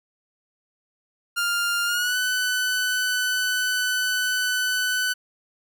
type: tone with pitch glide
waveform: sawtooth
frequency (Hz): 1400 to 1500.5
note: F6 to F#6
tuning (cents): +4 to +24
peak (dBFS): -18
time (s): 1.36-5.14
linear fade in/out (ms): 20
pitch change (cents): +120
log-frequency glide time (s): 1.85-2.17
effects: none